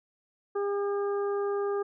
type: harmonic tone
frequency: 403.4 Hz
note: G4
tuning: 50 cents sharp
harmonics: 1 / 2 / 3 / 4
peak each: -27 / -39 / -38 / -47 dBFS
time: 0.55-1.83 s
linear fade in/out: 10 ms
effects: none